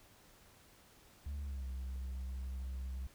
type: tone with pitch glide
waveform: sine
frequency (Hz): 71.5 to 64.81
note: D2 to C2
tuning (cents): -46 to -16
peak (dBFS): -36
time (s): 1.26-3.07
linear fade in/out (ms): 5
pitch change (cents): -170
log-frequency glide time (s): 1.42-1.65
effects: tanh soft clip ceiling -38 dBFS + pink hiss -63 dBFS RMS until 3.14 s